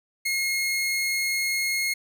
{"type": "tone", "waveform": "sawtooth", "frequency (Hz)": 2155, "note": "C#7", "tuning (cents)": -49, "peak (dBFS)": -20, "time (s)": [0.25, 1.94], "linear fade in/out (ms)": 10, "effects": []}